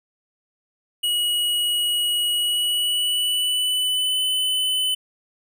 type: tone with pitch glide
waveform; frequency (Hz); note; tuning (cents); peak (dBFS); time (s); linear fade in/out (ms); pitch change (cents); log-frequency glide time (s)
square; 2909 to 3017; F#7 to F#7; -30 to +33; -20; 1.03-4.95; 10; +63; 2.32-4.21
effects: none